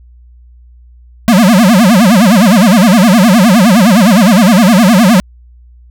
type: tone with vibrato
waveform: square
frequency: 207.7 Hz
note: G#3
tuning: in tune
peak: -4 dBFS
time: 1.28-5.2 s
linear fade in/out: 0 ms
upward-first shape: sine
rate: 9.7 Hz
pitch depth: 280 cents each way
effects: added 60 Hz sine -36 dBFS peak until 5.9 s